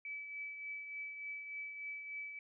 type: tone with tremolo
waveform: sine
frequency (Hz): 2299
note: D7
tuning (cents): -37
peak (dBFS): -40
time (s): 0.05-2.39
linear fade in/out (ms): 2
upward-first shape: triangle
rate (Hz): 3.4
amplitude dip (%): 50
effects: none